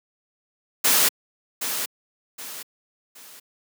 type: noise with echo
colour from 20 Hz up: white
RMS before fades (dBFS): -18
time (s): 0.84-1.09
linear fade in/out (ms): 10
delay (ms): 770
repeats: 3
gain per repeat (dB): -9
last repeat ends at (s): 3.4
effects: high-pass 200 Hz 12 dB/octave